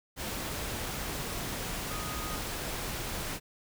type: tone in noise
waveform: sine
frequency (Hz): 1244.5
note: D#6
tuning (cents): 0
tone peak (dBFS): -41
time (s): 1.88-2.4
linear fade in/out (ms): 50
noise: pink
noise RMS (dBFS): -36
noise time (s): 0.16-3.4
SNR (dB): -8
effects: none